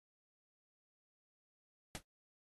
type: noise with exponential decay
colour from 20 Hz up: pink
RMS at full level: -40 dBFS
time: 1.95-2.03 s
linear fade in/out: 0 ms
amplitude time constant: 17 ms
effects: AAC 32 kbps